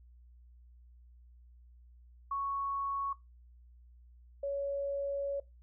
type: tone pair in turn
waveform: sine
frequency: 1108.7 / 560.1 Hz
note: C#6 / C#5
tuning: 0 / +18 cents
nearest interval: octave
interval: 1182 cents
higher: first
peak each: -32 / -32 dBFS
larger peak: neither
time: 2.31-3.13 / 4.43-5.4 s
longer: second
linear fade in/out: 5 ms
effects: noise-tail reverb RT60 0.2 s tail -19 dB re dry + added 60 Hz sine -55 dBFS peak until 5.62 s